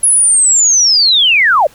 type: linear sweep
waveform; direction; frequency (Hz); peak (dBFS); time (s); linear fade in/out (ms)
sine; down; 10670 to 523.3; -6; 0.03-1.67; 5
effects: pink hiss -43 dBFS RMS until 1.74 s